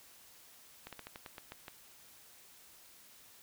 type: slowing click train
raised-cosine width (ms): 0.3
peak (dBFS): -29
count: 9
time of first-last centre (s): 0.87-1.682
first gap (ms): 57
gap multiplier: 1.16
effects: white hiss -59 dBFS RMS until 3.42 s